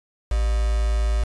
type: tone with quantisation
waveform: sine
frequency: 55 Hz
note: A1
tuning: in tune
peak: -18 dBFS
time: 0.31-1.24 s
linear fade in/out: 5 ms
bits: 5
effects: resampled to 22050 Hz

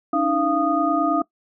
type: tone cluster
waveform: sine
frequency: 285 / 314.4 / 688 / 1236 Hz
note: C#4 / D#4 / F5 / D#6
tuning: +48 / +18 / -26 / -12 cents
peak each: -23 dBFS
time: 0.13-1.22 s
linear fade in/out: 5 ms
effects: noise-tail reverb RT60 0.1 s tail -20 dB re dry

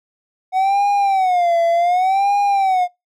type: tone with vibrato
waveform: triangle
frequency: 740 Hz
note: F#5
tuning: in tune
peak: -11 dBFS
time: 0.52-2.88 s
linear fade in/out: 50 ms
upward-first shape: sine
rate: 0.67 Hz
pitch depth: 160 cents each way
effects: noise-tail reverb RT60 0.2 s tail -25 dB re dry

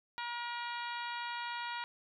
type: harmonic tone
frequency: 476.4 Hz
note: A#4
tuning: 38 cents sharp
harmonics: 2 / 3 / 4 / 5 / 6 / 7 / 8 / 9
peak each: -40 / -44 / -46 / -48 / -50 / -51 / -52 / -53 dBFS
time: 0.18-1.84 s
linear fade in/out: 0 ms
effects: none

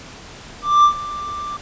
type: tone with ADSR envelope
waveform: triangle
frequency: 1180 Hz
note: D6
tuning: 8 cents sharp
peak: -5 dBFS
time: 0.62-1.57 s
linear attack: 220 ms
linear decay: 88 ms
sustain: -18 dB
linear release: 6 ms
effects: pink hiss -38 dBFS RMS until 1.61 s + resampled to 16000 Hz

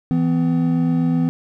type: tone pair together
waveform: triangle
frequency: 164.71 / 252.7 Hz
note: E3 / B3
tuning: -1 / +40 cents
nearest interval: perfect fifth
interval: 741 cents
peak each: -16 dBFS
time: 0.11-1.29 s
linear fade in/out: 0 ms
effects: none

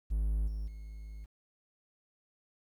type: tone with level steps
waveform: triangle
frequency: 52.8 Hz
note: G#1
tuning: 29 cents sharp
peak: -26 / -32 / -40 dBFS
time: 0.1-1.26 s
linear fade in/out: 20 ms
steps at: 0.47 / 0.67 s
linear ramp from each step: 10 ms
effects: 11-bit

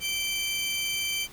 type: tone pair together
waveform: sawtooth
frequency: 2333 / 3102 Hz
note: D7 / G7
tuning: -12 / -19 cents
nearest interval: perfect fourth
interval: 493 cents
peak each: -27 dBFS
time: 0-1.28 s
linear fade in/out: 50 ms
effects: pink hiss -49 dBFS RMS until 1.32 s

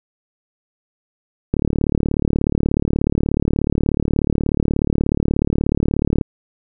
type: click train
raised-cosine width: 3 ms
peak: -4 dBFS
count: 172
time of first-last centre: 1.54-6.212 s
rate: 36.6 Hz
effects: none

